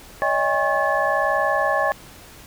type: tone cluster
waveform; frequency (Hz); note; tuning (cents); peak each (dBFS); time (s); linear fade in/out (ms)
sine; 571 / 632 / 806 / 1089 / 1722; D5 / D#5 / G5 / C#6 / A6; -49 / +27 / +48 / -31 / -38; -24; 0.22-1.92; 0
effects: pink hiss -44 dBFS RMS until 2.46 s